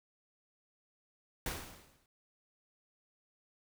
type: noise with exponential decay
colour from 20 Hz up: pink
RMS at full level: -36 dBFS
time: 1.46-2.06 s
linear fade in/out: 2 ms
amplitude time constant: 130 ms
effects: none